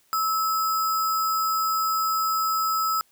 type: tone with sample-and-hold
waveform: sine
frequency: 1300 Hz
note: E6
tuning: 24 cents flat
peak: -21 dBFS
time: 0.13-3.01 s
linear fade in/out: 0 ms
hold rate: 6300 Hz
effects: white hiss -63 dBFS RMS until 3.11 s